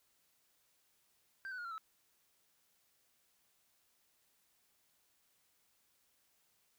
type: tone with pitch steps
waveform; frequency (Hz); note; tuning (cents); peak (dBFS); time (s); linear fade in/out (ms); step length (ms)
sine; 1568 / 1498.1 / 1431.2 / 1367.4 / 1306.4; G6 / F#6 / F6 / F6 / E6; 0 / +21 / +42 / -37 / -16; -39; 1.45-1.78; 0; 66
effects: tanh soft clip ceiling -41 dBFS + white hiss -75 dBFS RMS until 6.78 s